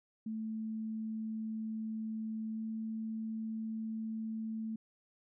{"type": "tone with pitch glide", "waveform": "sine", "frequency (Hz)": [220, 221.3], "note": ["A3", "A3"], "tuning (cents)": [0, 10], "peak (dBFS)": -36, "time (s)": [0.26, 4.76], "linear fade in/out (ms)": 5, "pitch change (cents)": 10, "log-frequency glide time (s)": [2.54, 2.6], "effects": []}